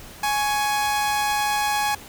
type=tone pair together; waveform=sawtooth; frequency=834.7 / 1110 Hz; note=G#5 / C#6; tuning=+9 / +2 cents; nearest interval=perfect fourth; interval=493 cents; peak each=-17 / -27 dBFS; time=0.23-1.95 s; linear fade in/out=5 ms; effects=pink hiss -42 dBFS RMS until 2.08 s